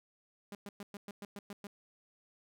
sawtooth tone bursts, 202.5 Hz, G#3, 43 cents flat, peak -39 dBFS, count 9, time 0.52-1.67 s, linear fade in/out 2 ms, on 30 ms, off 110 ms, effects none

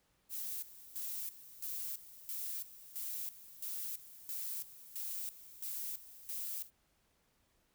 violet noise with tremolo, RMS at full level -41 dBFS, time 0.29-6.71 s, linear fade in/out 50 ms, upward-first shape square, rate 1.5 Hz, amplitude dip 80%, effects pink hiss -75 dBFS RMS until 7.74 s

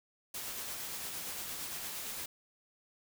white noise with tremolo, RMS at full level -40 dBFS, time 0.34-2.26 s, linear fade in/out 5 ms, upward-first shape sine, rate 8.7 Hz, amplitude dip 25%, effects none

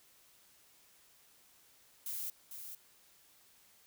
violet noise with echo, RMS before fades -40 dBFS, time 2.06-2.3 s, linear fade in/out 2 ms, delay 450 ms, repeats 1, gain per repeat -7 dB, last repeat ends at 2.75 s, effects white hiss -65 dBFS RMS until 3.86 s

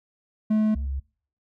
triangle / sine tone pair in turn, 215.4 / 67.85 Hz, A3 / C#2, -37 / -36 cents, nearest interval octave + minor sixth, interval 1999 cents, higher first, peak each -16 / -26 dBFS, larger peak first, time 0.5-0.75 / 0.75-1 s, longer neither, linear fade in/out 10 ms, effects noise-tail reverb RT60 0.5 s tail -24 dB re dry

